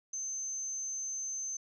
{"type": "tone", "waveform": "sine", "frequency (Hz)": 6230, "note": "G8", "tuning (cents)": -12, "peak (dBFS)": -35, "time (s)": [0.13, 1.57], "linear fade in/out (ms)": 5, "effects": []}